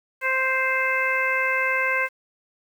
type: harmonic tone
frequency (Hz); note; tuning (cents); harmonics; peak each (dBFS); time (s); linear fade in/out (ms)
523.3; C5; 0; 1 / 2 / 3 / 4 / 5; -29 / -28 / -25 / -24 / -29; 0.21-2.09; 50
effects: 8-bit